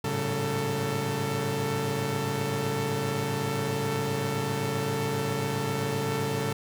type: tone cluster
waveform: sawtooth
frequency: 103.4 / 111 / 139.2 / 191 / 444.9 Hz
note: G#2 / A2 / C#3 / G3 / A4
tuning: -7 / +16 / +8 / -45 / +19 cents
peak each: -35 / -32 / -27 / -32 / -27 dBFS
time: 0.04-6.53 s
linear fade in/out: 5 ms
effects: none